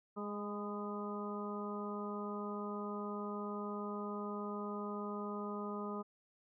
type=harmonic tone with a mistuned harmonic; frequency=206.6 Hz; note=G#3; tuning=9 cents flat; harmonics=1 / 2 / 3 / 4 / 5 / 6; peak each=-42 / -44 / -50 / -52 / -49 / -46 dBFS; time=0.16-6.03 s; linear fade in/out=20 ms; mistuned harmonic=5; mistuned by=-31 cents; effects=none